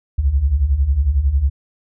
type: beating tone pair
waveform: sine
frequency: 61.74 / 72.74 Hz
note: B1 / D2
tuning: 0 / -16 cents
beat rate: 11 Hz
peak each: -19 / -14 dBFS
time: 0.18-1.5 s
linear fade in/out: 10 ms
effects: none